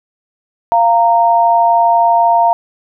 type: tone pair together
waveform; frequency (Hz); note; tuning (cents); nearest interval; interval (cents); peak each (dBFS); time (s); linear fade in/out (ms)
sine; 693.7 / 926; F5 / A#5; -12 / -12; perfect fourth; 500; -10; 0.72-2.53; 0
effects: none